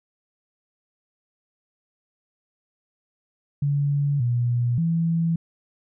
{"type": "tone with pitch steps", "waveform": "sine", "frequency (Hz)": [142.9, 120.8, 166], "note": ["D3", "B2", "E3"], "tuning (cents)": [-47, -38, 12], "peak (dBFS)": -19, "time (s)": [3.62, 5.36], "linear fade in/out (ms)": 5, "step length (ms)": 580, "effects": []}